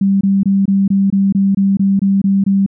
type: tone bursts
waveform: sine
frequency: 196 Hz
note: G3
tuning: in tune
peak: -9 dBFS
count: 12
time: 0.01-2.663 s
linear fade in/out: 5 ms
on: 200 ms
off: 23 ms
effects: none